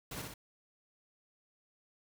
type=noise with echo; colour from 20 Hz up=pink; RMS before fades=-43 dBFS; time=0.11-0.22 s; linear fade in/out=5 ms; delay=60 ms; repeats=2; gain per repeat=-3 dB; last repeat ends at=0.34 s; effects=none